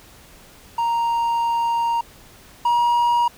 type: tone pair in turn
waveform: triangle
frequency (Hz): 932.3 / 953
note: A#5 / A#5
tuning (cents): 0 / +38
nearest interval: unison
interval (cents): 38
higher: second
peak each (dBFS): -16 / -13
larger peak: second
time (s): 0.78-2.01 / 2.65-3.28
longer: first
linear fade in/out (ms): 5
effects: pink hiss -47 dBFS RMS until 3.37 s